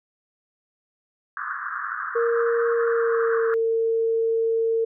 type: band-pass noise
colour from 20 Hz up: pink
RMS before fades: -30 dBFS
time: 1.37-3.54 s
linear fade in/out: 0 ms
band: 1100 to 1700 Hz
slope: 96 dB/octave
type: tone with pitch glide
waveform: sine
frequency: 466.2 to 453.5 Hz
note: A#4 to A#4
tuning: 0 to -48 cents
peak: -19 dBFS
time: 2.15-4.85 s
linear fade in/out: 10 ms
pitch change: -48 cents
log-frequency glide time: 2.75-3.57 s
effects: none